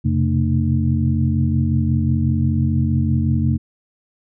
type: tone cluster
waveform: sine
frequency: 88.3 / 127.7 / 133.5 / 224.6 / 299.7 Hz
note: F2 / C3 / C3 / A3 / D4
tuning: +20 / -42 / +35 / +36 / +35 cents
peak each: -19 / -27 / -19 / -21 / -27 dBFS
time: 0.04-3.58 s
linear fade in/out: 20 ms
effects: none